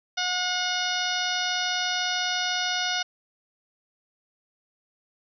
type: harmonic tone with a mistuned harmonic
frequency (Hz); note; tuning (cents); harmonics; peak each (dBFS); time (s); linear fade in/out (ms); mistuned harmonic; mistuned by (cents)
726; F#5; -33; 1 / 2 / 3 / 4 / 5 / 6 / 7 / 8; -32 / -30 / -35 / -32 / -32 / -36 / -33 / -36; 0.17-3.03; 10; 3; -16
effects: none